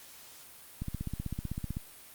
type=click train; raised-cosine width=5 ms; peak=-22 dBFS; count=16; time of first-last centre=0.82-1.769 s; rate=15.8 Hz; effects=white hiss -52 dBFS RMS until 2.14 s + Opus 48 kbps